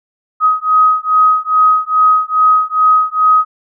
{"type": "beating tone pair", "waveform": "sine", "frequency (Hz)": [1259, 1261.4], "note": ["D#6", "D#6"], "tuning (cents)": [20, 23], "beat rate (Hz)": 2.4, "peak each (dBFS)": -11, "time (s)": [0.4, 3.45], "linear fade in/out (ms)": 50, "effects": []}